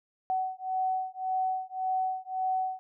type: beating tone pair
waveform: sine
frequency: 750 / 751.8 Hz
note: F#5 / F#5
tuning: +23 / +27 cents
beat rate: 1.8 Hz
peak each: -31 dBFS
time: 0.3-2.79 s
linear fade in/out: 0 ms
effects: none